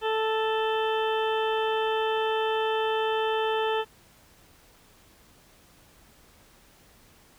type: harmonic tone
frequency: 439.8 Hz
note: A4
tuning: 1 cent flat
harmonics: 1 / 2 / 3 / 4 / 6 / 7 / 8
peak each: -26 / -29 / -35 / -36 / -38 / -37 / -42 dBFS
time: 0.01-3.85 s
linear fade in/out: 50 ms
effects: pink hiss -57 dBFS RMS until 7.38 s